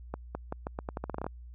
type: accelerating click train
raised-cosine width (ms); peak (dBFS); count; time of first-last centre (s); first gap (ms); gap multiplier
1; -20; 14; 0.14-1.266; 210; 0.83
effects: added 60 Hz sine -44 dBFS peak until 1.54 s